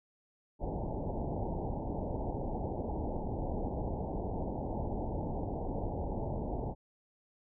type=low-pass noise; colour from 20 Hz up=pink; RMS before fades=-36 dBFS; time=0.59-6.75 s; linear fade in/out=50 ms; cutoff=910 Hz; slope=96 dB/octave; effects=none